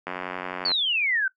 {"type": "click train", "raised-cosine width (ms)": 0.5, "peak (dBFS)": -15, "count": 60, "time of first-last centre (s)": [0.07, 0.716], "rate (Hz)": 91.3}
{"type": "exponential sweep", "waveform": "sine", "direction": "down", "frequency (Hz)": [4607, 1500], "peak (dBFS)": -21, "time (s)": [0.65, 1.28], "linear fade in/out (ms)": 5}
{"effects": ["noise-tail reverb RT60 0.1 s tail -19 dB re dry", "high-pass 200 Hz 12 dB/octave"]}